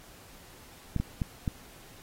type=clicks; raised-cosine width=5 ms; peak=-16 dBFS; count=4; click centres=0.963 / 1 / 1.218 / 1.478 s; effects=pink hiss -53 dBFS RMS until 2.02 s + AAC 48 kbps